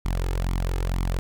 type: tone with flanger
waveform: sawtooth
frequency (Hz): 44.38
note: F1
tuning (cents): +29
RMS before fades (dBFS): -25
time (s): 0.05-1.19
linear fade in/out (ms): 0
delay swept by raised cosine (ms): 0.89 to 2.39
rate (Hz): 2.1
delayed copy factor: +0.65
effects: none